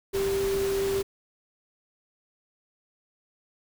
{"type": "tone in noise", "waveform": "sine", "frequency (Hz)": 392, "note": "G4", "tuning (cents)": 0, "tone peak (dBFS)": -24, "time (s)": [0.13, 1.03], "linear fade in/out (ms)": 20, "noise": "pink", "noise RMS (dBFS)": -35, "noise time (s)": [0.13, 1.03], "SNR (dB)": 8, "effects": []}